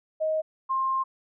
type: tone pair in turn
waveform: sine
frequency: 628 / 1059.5 Hz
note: D#5 / C6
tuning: +16 / +21 cents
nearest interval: major sixth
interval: 905 cents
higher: second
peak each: -23 dBFS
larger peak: neither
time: 0.2-0.42 / 0.69-1.04 s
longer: second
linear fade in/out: 20 ms
effects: none

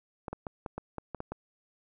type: clicks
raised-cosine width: 1 ms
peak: -22 dBFS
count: 9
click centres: 0.282 / 0.33 / 0.468 / 0.662 / 0.78 / 0.983 / 1.147 / 1.204 / 1.32 s
effects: none

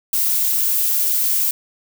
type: noise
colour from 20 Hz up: violet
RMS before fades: -18 dBFS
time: 0.13-1.51 s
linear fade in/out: 2 ms
effects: none

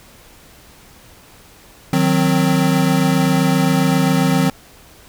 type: chord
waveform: square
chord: C diminished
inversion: first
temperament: equal with one note detuned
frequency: 155.56 / 183.08 / 261.6 Hz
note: Eb3 / Gb3 / C4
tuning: 0 / -18 / 0 cents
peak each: -18 dBFS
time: 1.93-4.5 s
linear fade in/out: 2 ms
effects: pink hiss -45 dBFS RMS until 5.08 s

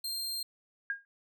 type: tone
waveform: sawtooth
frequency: 4186 Hz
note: C8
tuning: in tune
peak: -31 dBFS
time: 0.04-0.43 s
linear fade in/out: 5 ms
type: tone with exponential decay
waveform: sine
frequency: 1624 Hz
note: G#6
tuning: 39 cents flat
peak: -27 dBFS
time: 0.9-1.05 s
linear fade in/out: 1 ms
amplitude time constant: 31 ms
effects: none

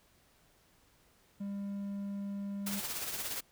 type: tone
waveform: triangle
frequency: 200 Hz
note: G3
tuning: 35 cents sharp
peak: -34 dBFS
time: 1.4-2.8 s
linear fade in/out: 10 ms
type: noise with tremolo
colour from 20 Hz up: white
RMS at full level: -36 dBFS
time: 2.66-3.41 s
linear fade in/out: 10 ms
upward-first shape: triangle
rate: 17 Hz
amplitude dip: 55%
effects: pink hiss -67 dBFS RMS until 3.51 s

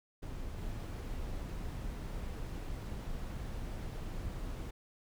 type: noise with level steps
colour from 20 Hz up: brown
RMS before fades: -42 / -40 dBFS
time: 0.22-4.71 s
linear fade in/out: 10 ms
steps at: 0.57 s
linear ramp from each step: 20 ms
effects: none

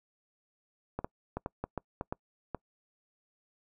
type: clicks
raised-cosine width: 1 ms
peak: -20 dBFS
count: 9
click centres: 0.99 / 1.045 / 1.37 / 1.461 / 1.64 / 1.777 / 2.011 / 2.125 / 2.547 s
effects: noise-tail reverb RT60 0.1 s tail -26 dB re dry

